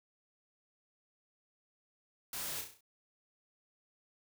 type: noise with echo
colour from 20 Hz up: white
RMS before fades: -41 dBFS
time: 2.33-2.61 s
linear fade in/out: 2 ms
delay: 33 ms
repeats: 6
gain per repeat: -5 dB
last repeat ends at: 2.808 s
effects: none